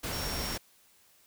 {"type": "tone in noise", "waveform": "sine", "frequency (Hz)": 5530, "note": "F8", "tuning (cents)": -18, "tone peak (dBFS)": -39, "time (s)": [0.12, 0.57], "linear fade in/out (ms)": 10, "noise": "pink", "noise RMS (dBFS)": -35, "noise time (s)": [0.03, 0.58], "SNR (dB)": -7, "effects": ["white hiss -63 dBFS RMS until 1.26 s"]}